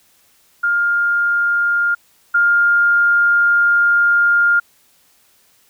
sine tone pair in turn, 1407 / 1407 Hz, F6 / F6, +12 / +12 cents, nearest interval unison, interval 0 cents, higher neither, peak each -13 / -10 dBFS, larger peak second, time 0.63-1.95 / 2.34-4.6 s, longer second, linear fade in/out 10 ms, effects white hiss -55 dBFS RMS until 5.69 s

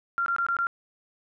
sine tone bursts, 1383 Hz, F6, 17 cents flat, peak -23 dBFS, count 5, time 0.18-0.669 s, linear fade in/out 0 ms, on 81 ms, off 21 ms, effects none

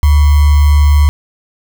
sine tone with sample-and-hold, 73.3 Hz, D2, 3 cents flat, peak -4 dBFS, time 0.03-1.09 s, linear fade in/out 0 ms, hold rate 1050 Hz, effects none

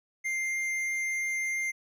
triangle tone with tanh clipping, 2101 Hz, C7, 7 cents sharp, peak -30 dBFS, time 0.24-1.72 s, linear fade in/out 20 ms, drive 14 dB, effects none

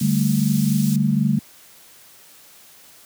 pink high-pass noise, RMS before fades -33 dBFS, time 0-0.96 s, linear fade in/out 2 ms, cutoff 5400 Hz, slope 12 dB/octave
sine chord, D suspended fourth, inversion none, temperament equal, 146.83 / 196 / 220 Hz, D3 / G3 / A3, 0 / 0 / 0 cents, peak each -20 dBFS, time 0.01-1.39 s, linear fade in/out 5 ms
effects white hiss -48 dBFS RMS until 3.05 s + high-pass 80 Hz 12 dB/octave

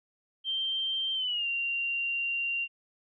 sine tone with pitch glide, 3143 to 2768 Hz, G7 to F7, +4 to -16 cents, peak -28 dBFS, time 0.44-2.68 s, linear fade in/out 50 ms, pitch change -220 cents, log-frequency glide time 1.14-1.47 s, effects none

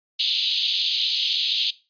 pink band-pass noise, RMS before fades -23 dBFS, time 0.19-1.71 s, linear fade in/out 10 ms, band 3100 to 4400 Hz, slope 48 dB/octave, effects noise-tail reverb RT60 0.3 s tail -19 dB re dry + resampled to 11025 Hz

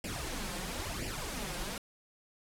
pink noise with flanger, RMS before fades -38 dBFS, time 0.04-1.78 s, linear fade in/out 2 ms, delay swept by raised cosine 0.39 to 5.69 ms, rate 0.99 Hz, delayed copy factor +0.7, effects low-pass 12000 Hz 12 dB/octave

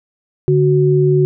sine tone pair together, 145.15 / 370 Hz, D3 / F#4, -20 / 0 cents, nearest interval octave + major third, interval 1620 cents, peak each -12 dBFS, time 0.48-1.25 s, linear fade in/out 0 ms, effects none

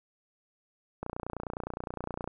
click train, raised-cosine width 1 ms, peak -21 dBFS, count 38, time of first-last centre 1.03-2.276 s, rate 29.7 Hz, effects none

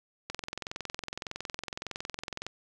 click train, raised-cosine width 0.2 ms, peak -18 dBFS, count 48, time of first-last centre 0.3-2.466 s, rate 21.7 Hz, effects none

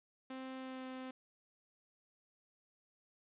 sawtooth tone with pitch glide, 261.6 to 259 Hz, C4 to C4, 0 to -17 cents, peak -40 dBFS, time 0.3-1.11 s, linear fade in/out 5 ms, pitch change -17 cents, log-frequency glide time 0.57-0.85 s, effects resampled to 8000 Hz + 11-bit

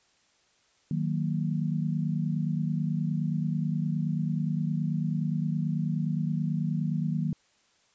sine chord, D# minor, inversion none, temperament equal, 155.56 / 185 / 233.1 Hz, D#3 / F#3 / A#3, 0 / 0 / 0 cents, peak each -28 / -31 / -33 dBFS, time 0.91-7.33 s, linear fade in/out 2 ms, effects white hiss -66 dBFS RMS until 7.94 s + resampled to 16000 Hz

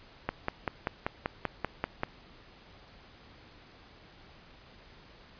click train, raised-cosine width 0.5 ms, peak -14 dBFS, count 10, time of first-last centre 0.29-2.034 s, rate 5.16 Hz, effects pink hiss -55 dBFS RMS until 5.39 s + resampled to 11025 Hz

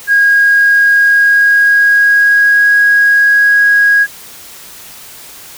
sine tone with pitch glide, 1636 to 1650.2 Hz, G#6 to G#6, -26 to -12 cents, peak -4 dBFS, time 0.07-4.07 s, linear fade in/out 50 ms, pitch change +14 cents, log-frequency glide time 1-2.69 s, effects tanh soft clip ceiling 0 dBFS + white hiss -33 dBFS RMS until 5.57 s

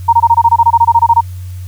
sine tone bursts, 930 Hz, A#5, 4 cents flat, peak -3 dBFS, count 16, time 0.08-1.21 s, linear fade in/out 10 ms, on 50 ms, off 22 ms, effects added 91 Hz sine -22 dBFS peak until 1.67 s + white hiss -44 dBFS RMS until 1.67 s

